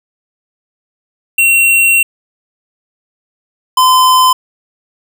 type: tone pair in turn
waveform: square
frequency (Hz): 2733 / 1023.7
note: F7 / C6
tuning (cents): -38 / -38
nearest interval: octave + perfect fourth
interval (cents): 1700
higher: first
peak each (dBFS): -7 / -6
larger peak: second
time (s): 1.38-2.03 / 3.77-4.33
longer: first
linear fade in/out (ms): 5
effects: none